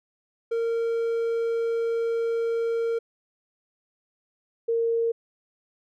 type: tone pair in turn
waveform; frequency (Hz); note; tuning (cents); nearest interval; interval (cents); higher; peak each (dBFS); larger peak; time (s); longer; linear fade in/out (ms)
triangle / sine; 460.8 / 460.8; A#4 / A#4; -20 / -20; unison; 0; neither; -21; neither; 0.51-2.99 / 4.68-5.12; first; 10
effects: none